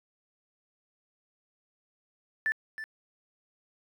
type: tone with echo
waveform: triangle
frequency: 1760 Hz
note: A6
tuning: in tune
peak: -21 dBFS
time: 2.46-2.52 s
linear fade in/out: 0 ms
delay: 320 ms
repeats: 1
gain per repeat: -13 dB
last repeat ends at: 2.84 s
effects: tanh soft clip ceiling -23 dBFS